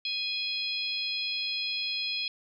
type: harmonic tone with a mistuned harmonic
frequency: 830.6 Hz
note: G#5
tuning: in tune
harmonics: 3 / 4 / 5 / 6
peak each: -35 / -34 / -34 / -38 dBFS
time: 0.05-2.28 s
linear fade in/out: 2 ms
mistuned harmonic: 6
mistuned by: +32 cents
effects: none